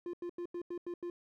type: tone bursts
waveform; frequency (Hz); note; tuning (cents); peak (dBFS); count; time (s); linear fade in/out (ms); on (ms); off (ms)
triangle; 349.2; F4; 0; -35; 7; 0.06-1.1; 2; 74; 87
effects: none